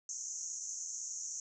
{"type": "band-pass noise", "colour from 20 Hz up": "pink", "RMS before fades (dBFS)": -42, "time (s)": [0.09, 1.4], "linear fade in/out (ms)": 2, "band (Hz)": [6000, 7000], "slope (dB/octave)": 96, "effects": []}